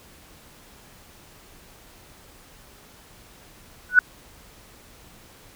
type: tone with exponential growth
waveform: sine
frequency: 1480 Hz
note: F#6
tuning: in tune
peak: -5 dBFS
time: 3.89-3.99 s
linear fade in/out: 2 ms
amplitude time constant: 20 ms
effects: pink hiss -50 dBFS RMS until 5.55 s